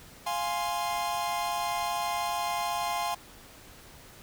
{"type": "chord", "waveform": "45% pulse", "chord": "F minor", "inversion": "none", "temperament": "equal", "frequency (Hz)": [698.5, 830.6, 1046.5], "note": ["F5", "Ab5", "C6"], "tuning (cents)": [0, 0, 0], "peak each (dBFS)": -33, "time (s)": [0.26, 3.15], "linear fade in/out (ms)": 10, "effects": ["pink hiss -51 dBFS RMS until 4.22 s"]}